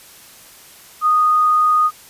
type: tone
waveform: sine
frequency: 1238 Hz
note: D#6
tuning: 9 cents flat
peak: -11 dBFS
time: 1.01-1.91 s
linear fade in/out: 50 ms
effects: white hiss -43 dBFS RMS until 2.09 s + resampled to 32000 Hz